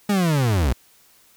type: linear sweep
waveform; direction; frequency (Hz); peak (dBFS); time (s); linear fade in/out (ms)
40% pulse; down; 210 to 55.1; -16; 0.09-0.73; 5
effects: white hiss -55 dBFS RMS until 1.36 s